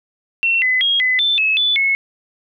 sine tone with pitch steps, 2713 / 2019 / 3271 / 2017 / 3536 / 2584 / 3480 / 2188 Hz, E7 / B6 / G#7 / B6 / A7 / E7 / A7 / C#7, +49 / +38 / -27 / +36 / +8 / -35 / -20 / -23 cents, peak -13 dBFS, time 0.43-1.95 s, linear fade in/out 0 ms, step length 190 ms, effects none

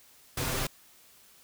pink noise with comb filter, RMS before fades -31 dBFS, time 0.37-0.67 s, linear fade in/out 5 ms, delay 7.7 ms, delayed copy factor +0.6, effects white hiss -58 dBFS RMS until 1.43 s

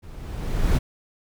brown noise with level ramp, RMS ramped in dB -41 to -17 dBFS, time 0.02-0.79 s, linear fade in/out 20 ms, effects none

